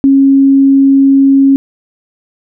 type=tone; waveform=sine; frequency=273.1 Hz; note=C#4; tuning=26 cents flat; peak=-3 dBFS; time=0.04-1.56 s; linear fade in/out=0 ms; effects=none